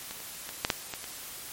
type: clicks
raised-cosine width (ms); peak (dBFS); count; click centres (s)
0.2; -20 / -27 / -20 / -7 / -6 / -17 / -21; 7; 0.11 / 0.203 / 0.491 / 0.649 / 0.702 / 0.938 / 1.042
effects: white hiss -42 dBFS RMS until 1.52 s + MP3 64 kbps